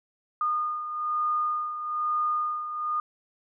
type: beating tone pair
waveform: sine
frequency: 1222 / 1223.1 Hz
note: D#6 / D#6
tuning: -32 / -30 cents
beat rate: 1.1 Hz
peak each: -26 / -33 dBFS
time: 0.41-3 s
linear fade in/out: 2 ms
effects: none